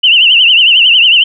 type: tone with vibrato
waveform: sine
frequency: 2876 Hz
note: F#7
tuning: 50 cents flat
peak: -3 dBFS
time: 0.03-1.24 s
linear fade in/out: 10 ms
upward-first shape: triangle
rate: 11 Hz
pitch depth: 150 cents each way
effects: none